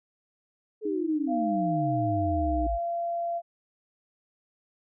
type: exponential sweep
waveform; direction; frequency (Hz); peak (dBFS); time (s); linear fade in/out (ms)
sine; down; 440 to 51.2; -28; 0.81-2.79; 50
type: tone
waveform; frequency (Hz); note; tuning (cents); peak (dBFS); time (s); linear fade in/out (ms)
sine; 310; D#4; -6; -29; 0.85-2.67; 5
type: tone with pitch glide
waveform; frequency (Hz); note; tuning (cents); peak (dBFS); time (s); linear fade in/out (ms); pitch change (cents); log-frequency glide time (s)
sine; 689 to 684.6; F5 to F5; -24 to -35; -27; 1.27-3.42; 50; -11; 1.93-2.3
effects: none